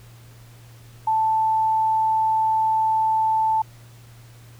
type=tone; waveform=sine; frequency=880 Hz; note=A5; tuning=in tune; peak=-17 dBFS; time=1.07-3.62 s; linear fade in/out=5 ms; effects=added 117 Hz sine -44 dBFS peak until 4.59 s + pink hiss -52 dBFS RMS until 4.59 s